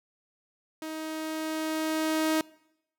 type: tone with level ramp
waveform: sawtooth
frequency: 315.1 Hz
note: D#4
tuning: 22 cents sharp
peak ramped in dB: -31 to -19 dBFS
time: 0.82-2.41 s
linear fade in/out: 2 ms
effects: noise-tail reverb RT60 0.8 s tail -23 dB re dry